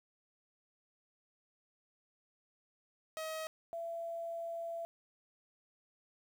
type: tone pair in turn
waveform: sawtooth / sine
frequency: 634 / 671.7 Hz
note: D#5 / E5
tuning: +32 / +32 cents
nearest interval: minor second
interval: 100 cents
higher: second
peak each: -35 / -38 dBFS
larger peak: first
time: 3.17-3.47 / 3.73-4.85 s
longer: second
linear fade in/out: 0 ms
effects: 11-bit